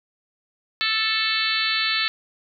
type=harmonic tone; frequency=440 Hz; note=A4; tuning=in tune; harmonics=3 / 4 / 5 / 6 / 7 / 8 / 9 / 10; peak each=-30 / -27 / -29 / -28 / -31 / -29 / -27 / -28 dBFS; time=0.81-2.08 s; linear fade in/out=0 ms; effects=none